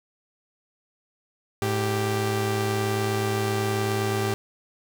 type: tone pair together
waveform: sawtooth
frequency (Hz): 107.74 / 392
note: A2 / G4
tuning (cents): -36 / 0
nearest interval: octave + minor seventh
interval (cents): 2236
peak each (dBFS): -22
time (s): 1.62-4.34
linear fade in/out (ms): 0
effects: none